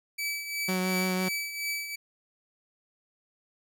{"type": "tone with tremolo", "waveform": "sawtooth", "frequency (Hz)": 2300, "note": "D7", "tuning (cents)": -37, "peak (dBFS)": -25, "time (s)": [0.18, 1.96], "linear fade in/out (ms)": 10, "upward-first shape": "triangle", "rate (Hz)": 2.8, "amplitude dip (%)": 65}
{"type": "tone with vibrato", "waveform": "sawtooth", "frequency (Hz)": 185, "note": "F#3", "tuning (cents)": 0, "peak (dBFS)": -23, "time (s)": [0.68, 1.29], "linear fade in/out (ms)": 10, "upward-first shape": "triangle", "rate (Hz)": 6, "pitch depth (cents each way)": 15}
{"effects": []}